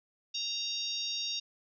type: harmonic tone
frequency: 930 Hz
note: A#5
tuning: 4 cents flat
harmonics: 3 / 4 / 5 / 6 / 7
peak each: -41 / -36 / -40 / -38 / -49 dBFS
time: 0.34-1.4 s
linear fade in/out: 10 ms
effects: none